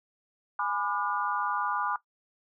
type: chord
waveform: sine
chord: G# diminished seventh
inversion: none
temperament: just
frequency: 830.6 / 996.7 / 1196.1 / 1435.3 Hz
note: G#5 / B5 / D6 / F6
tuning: 0 / +16 / +31 / +47 cents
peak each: -34 / -33 / -31 / -33 dBFS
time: 0.59-1.96 s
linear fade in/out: 2 ms
effects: noise-tail reverb RT60 0.1 s tail -17 dB re dry